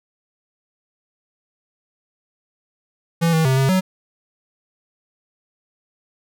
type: tone with pitch steps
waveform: square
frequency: 167 / 160.8 / 132 / 134.5 / 187 Hz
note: E3 / E3 / C3 / C3 / F#3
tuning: +23 / -43 / +16 / +48 / +19 cents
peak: -15 dBFS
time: 3.21-3.81 s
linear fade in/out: 20 ms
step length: 120 ms
effects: none

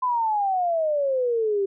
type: exponential sweep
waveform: sine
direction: down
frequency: 1025 to 386.5 Hz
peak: -20 dBFS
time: 0.02-1.66 s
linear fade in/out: 10 ms
effects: none

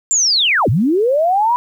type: linear two-way sweep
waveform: sine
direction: down then up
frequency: 7390 to 92.2 to 994 Hz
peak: -11 dBFS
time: 0.11-1.56 s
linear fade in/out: 0 ms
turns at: 0.69 s
effects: 8-bit

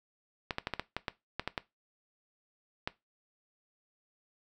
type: clicks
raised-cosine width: 0.3 ms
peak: -16 dBFS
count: 11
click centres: 0.508 / 0.584 / 0.671 / 0.737 / 0.796 / 0.966 / 1.082 / 1.396 / 1.476 / 1.578 / 2.875 s
effects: noise-tail reverb RT60 0.2 s tail -18 dB re dry

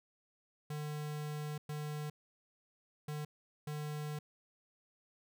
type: tone bursts at uneven times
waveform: square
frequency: 150 Hz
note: D3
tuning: 37 cents sharp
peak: -39 dBFS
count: 4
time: 0.7-1.58 / 1.69-2.1 / 3.08-3.25 / 3.67-4.19 s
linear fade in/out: 5 ms
effects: none

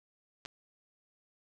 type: clicks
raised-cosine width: 0.2 ms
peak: -25 dBFS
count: 2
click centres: 0.452 / 0.459 s
effects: none

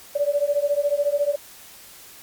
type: beating tone pair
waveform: sine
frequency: 570 / 584 Hz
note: C#5 / D5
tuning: +48 / -10 cents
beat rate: 14 Hz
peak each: -22 dBFS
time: 0.15-1.36 s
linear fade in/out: 10 ms
effects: white hiss -45 dBFS RMS until 2.22 s + Opus 48 kbps

